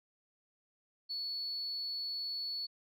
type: tone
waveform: sine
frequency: 4419 Hz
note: C#8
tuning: 6 cents flat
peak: -35 dBFS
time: 1.09-2.67 s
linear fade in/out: 20 ms
effects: tanh soft clip ceiling -31 dBFS